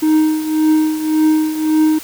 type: tone with tremolo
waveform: triangle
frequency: 311.4 Hz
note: D#4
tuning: 2 cents sharp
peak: -6 dBFS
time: 0.02-1.99 s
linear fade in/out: 10 ms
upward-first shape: triangle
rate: 1.8 Hz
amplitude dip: 75%
effects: white hiss -33 dBFS RMS until 2.03 s